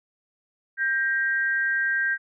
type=tone pair together; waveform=sine; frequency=1585 / 1884.9 Hz; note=G6 / A#6; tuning=+19 / +19 cents; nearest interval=minor third; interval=300 cents; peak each=-22 / -28 dBFS; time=0.77-2.18 s; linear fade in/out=50 ms; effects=none